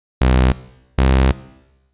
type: tone pair in turn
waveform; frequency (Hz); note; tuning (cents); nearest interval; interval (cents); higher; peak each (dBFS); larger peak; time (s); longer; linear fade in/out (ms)
sawtooth; 63.6 / 65.69; C2 / C2; -48 / +7; minor second; 55; second; -7; neither; 0.21-0.52 / 0.98-1.32; second; 5
effects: noise-tail reverb RT60 1.0 s tail -18 dB re dry + resampled to 8000 Hz